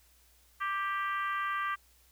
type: harmonic tone with a mistuned harmonic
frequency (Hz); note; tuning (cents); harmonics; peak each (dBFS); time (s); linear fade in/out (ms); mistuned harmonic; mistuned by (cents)
392; G4; 0; 3 / 4 / 5 / 6 / 7 / 8; -32 / -37 / -39 / -48 / -48 / -50; 0.6-1.76; 20; 4; +17
effects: added 60 Hz sine -65 dBFS peak until 2.11 s + white hiss -65 dBFS RMS until 2.11 s